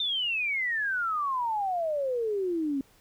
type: exponential sweep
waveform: sine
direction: down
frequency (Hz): 3648 to 265.6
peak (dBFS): -26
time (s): 0-2.81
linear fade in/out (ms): 2
effects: pink hiss -61 dBFS RMS until 3 s